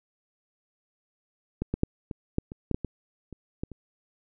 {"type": "clicks", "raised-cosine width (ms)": 3, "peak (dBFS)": [-15, -14, -9, -21, -11, -25, -14, -14, -18, -28, -18, -28], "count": 12, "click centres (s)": [1.62, 1.74, 1.834, 2.112, 2.384, 2.519, 2.713, 2.745, 2.847, 3.327, 3.635, 3.717], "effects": []}